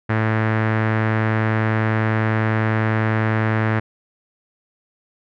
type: tone with low-pass filter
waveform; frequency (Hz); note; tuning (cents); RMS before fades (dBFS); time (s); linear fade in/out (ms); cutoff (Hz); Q
sawtooth; 110; A2; 0; -19; 0.09-3.8; 10; 1800; 2.7
effects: none